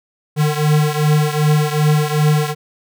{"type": "beating tone pair", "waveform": "square", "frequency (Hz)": [150, 152.6], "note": ["D3", "D#3"], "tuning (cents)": [37, -33], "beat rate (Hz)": 2.6, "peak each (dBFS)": [-15, -18], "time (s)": [0.36, 2.55], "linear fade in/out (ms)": 50, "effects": []}